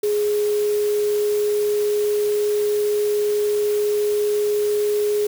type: tone in noise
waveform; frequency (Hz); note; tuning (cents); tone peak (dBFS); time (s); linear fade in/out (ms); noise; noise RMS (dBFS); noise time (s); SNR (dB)
sine; 416.9; G#4; +7; -17; 0.03-5.27; 5; white; -35; 0.03-5.27; +15
effects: none